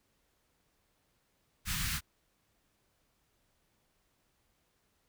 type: band-stop noise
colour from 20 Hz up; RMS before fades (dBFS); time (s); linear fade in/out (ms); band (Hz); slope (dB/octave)
pink; -34; 1.65-2.01; 50; 190 to 1300; 24
effects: pink hiss -75 dBFS RMS until 5.08 s